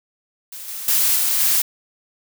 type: noise with level steps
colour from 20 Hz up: blue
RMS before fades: -34 / -30 / -17 / -19 / -17 dBFS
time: 0.52-1.62 s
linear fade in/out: 5 ms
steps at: 0.68 / 0.88 / 1.16 / 1.4 s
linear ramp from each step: 2 ms
effects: none